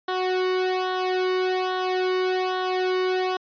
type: tone with flanger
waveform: sawtooth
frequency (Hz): 370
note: F#4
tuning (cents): 0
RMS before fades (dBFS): -24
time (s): 0.08-3.37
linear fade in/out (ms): 5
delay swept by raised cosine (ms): 0.41 to 1.21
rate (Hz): 1.2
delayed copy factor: -0.9
effects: resampled to 11025 Hz